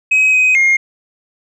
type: tone with pitch steps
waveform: sine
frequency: 2538 / 2516 / 2133 Hz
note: D#7 / D#7 / C7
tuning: +34 / +19 / +33 cents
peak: -6 dBFS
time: 0.11-0.77 s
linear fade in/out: 10 ms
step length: 220 ms
effects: tanh soft clip ceiling -7 dBFS